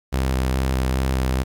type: tone with vibrato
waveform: sawtooth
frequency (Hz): 65.1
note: C2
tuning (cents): -8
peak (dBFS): -15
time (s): 0.12-1.44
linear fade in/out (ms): 20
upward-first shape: square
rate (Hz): 2.4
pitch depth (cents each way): 16
effects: 9-bit